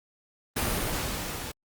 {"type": "noise with level ramp", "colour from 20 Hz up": "pink", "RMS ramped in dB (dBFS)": [-26, -37], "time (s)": [0.56, 1.52], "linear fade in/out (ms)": 10, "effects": ["Opus 32 kbps"]}